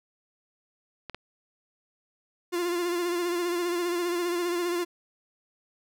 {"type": "clicks", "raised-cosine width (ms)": 0.3, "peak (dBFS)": -21, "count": 2, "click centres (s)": [1.097, 1.146]}
{"type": "tone with vibrato", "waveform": "45% pulse", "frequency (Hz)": 349.2, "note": "F4", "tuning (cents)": 0, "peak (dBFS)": -26, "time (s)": [2.52, 4.85], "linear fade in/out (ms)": 20, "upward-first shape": "sine", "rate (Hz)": 15, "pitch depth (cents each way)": 40}
{"effects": []}